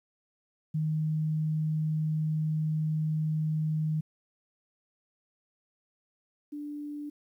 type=tone pair in turn; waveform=sine; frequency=155.56 / 293.7 Hz; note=D#3 / D4; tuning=0 / 0 cents; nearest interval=major seventh; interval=1100 cents; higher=second; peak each=-26 / -35 dBFS; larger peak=first; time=0.74-4.01 / 6.52-7.1 s; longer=first; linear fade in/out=10 ms; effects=11-bit